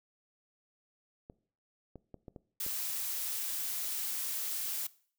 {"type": "clicks", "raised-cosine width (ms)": 2, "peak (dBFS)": -33, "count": 6, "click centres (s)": [1.299, 1.957, 2.143, 2.282, 2.362, 2.664]}
{"type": "noise", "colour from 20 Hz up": "blue", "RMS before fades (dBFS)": -36, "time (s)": [2.6, 4.87], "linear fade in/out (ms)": 5}
{"effects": ["noise-tail reverb RT60 0.5 s tail -20 dB re dry"]}